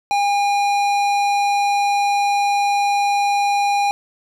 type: tone with tanh clipping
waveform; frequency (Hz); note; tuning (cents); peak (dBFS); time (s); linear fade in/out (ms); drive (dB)
sine; 810; G#5; -43; -17; 0.11-3.91; 0; 16
effects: none